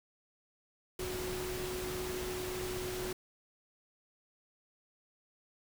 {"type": "tone in noise", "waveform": "sine", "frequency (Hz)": 366.8, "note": "F#4", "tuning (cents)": -15, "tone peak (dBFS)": -38, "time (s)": [0.99, 3.13], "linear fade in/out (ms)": 5, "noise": "pink", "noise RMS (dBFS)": -41, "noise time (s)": [0.99, 3.13], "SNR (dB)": 0, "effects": []}